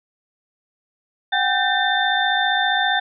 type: tone cluster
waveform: sine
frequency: 744 / 799 / 1553 / 1795 / 3576 Hz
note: F#5 / G5 / G6 / A6 / A7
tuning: +9 / +33 / -17 / +34 / +27 cents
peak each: -23 dBFS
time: 1.32-3 s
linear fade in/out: 10 ms
effects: none